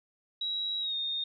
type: tone with pitch glide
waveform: sine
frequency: 3867 to 3677 Hz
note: B7 to A#7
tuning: -37 to -24 cents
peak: -30 dBFS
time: 0.41-1.24 s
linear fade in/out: 5 ms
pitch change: -87 cents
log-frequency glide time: 0.8-0.95 s
effects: none